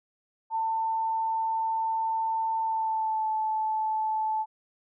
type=tone with pitch glide; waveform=sine; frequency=894 to 871.6 Hz; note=A5 to A5; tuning=+27 to -17 cents; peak=-25 dBFS; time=0.5-4.46 s; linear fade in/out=50 ms; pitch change=-44 cents; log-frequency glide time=2.61-3.28 s; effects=none